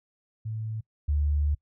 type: tone pair in turn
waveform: sine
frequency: 110 / 73.42 Hz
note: A2 / D2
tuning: 0 / 0 cents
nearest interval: perfect fifth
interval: 700 cents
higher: first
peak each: -30 / -22 dBFS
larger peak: second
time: 0.45-0.81 / 1.08-1.55 s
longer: second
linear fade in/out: 10 ms
effects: noise-tail reverb RT60 0.1 s tail -24 dB re dry